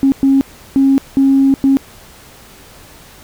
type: tone bursts at uneven times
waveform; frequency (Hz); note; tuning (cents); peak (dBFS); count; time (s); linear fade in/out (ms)
sine; 271.6; C#4; -35; -6; 5; 0.03-0.12 / 0.23-0.41 / 0.76-0.98 / 1.17-1.54 / 1.64-1.77; 0
effects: tanh soft clip ceiling -2 dBFS + pink hiss -40 dBFS RMS until 3.23 s